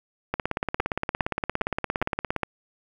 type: two click trains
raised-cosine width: 0.5 ms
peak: -9 / -10 dBFS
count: 5 / 36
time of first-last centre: 0.8-2.433 / 0.34-2.363 s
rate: 2.45 / 17.3 Hz
effects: 8-bit